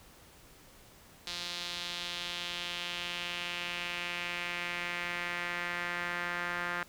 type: tone with band-pass filter sweep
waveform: sawtooth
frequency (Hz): 175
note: F3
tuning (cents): +4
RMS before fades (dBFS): -37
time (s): 1.27-6.83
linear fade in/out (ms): 2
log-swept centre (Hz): 4100 to 1600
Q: 2.4
effects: pink hiss -57 dBFS RMS until 6.88 s